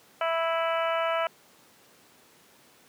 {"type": "harmonic tone with a mistuned harmonic", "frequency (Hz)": 329.6, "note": "E4", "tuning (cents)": 0, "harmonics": [2, 3, 4, 5, 6, 7, 8, 9], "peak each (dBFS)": [-27, -33, -30, -38, -41, -38, -42, -39], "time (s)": [0.21, 1.27], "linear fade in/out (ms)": 2, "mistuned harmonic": 8, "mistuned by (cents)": -22, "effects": ["pink hiss -57 dBFS RMS until 2.88 s", "high-pass 200 Hz 12 dB/octave"]}